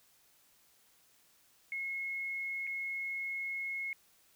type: tone with dropouts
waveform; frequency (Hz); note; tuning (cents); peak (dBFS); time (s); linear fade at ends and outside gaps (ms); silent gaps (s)
sine; 2170; C#7; -37; -35; 1.72-3.93; 1; 2.669-2.673
effects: white hiss -67 dBFS RMS until 4.35 s